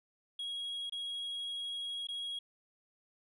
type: tone with dropouts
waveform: sine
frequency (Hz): 3304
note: G#7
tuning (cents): -10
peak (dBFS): -34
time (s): 0.39-2.39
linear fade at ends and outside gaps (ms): 5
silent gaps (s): 0.897-0.922 / 2.071-2.086
effects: tanh soft clip ceiling -36 dBFS